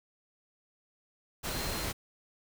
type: tone in noise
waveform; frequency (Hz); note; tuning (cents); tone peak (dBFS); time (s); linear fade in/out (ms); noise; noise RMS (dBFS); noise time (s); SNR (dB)
sine; 4157; C8; -12; -43; 1.5-1.86; 20; pink; -35; 1.43-1.93; -11
effects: none